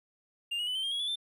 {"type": "tone with pitch steps", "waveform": "triangle", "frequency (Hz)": [2801, 2898, 2999, 3103, 3210, 3321, 3437, 3556], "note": ["F7", "F#7", "F#7", "G7", "G7", "G#7", "A7", "A7"], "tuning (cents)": [4, -37, 23, -18, 40, -1, -41, 18], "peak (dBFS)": -29, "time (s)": [0.51, 1.158], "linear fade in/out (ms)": 10, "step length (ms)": 81, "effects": []}